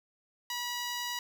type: tone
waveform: 10% pulse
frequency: 970 Hz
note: B5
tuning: 31 cents flat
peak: -25 dBFS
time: 0.5-1.19 s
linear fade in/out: 2 ms
effects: none